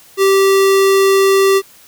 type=tone; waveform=square; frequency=389.5 Hz; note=G4; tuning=11 cents flat; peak=-9 dBFS; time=0.17-1.62 s; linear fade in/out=50 ms; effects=white hiss -44 dBFS RMS until 1.87 s